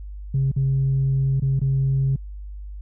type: tone with dropouts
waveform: sine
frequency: 135.1 Hz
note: C#3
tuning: 44 cents flat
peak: -16 dBFS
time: 0.34-2.16 s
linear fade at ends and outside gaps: 5 ms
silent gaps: 0.516-0.563 / 1.399-1.421 / 1.594-1.615 s
effects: tanh soft clip ceiling -14 dBFS + added 50 Hz sine -32 dBFS peak until 2.81 s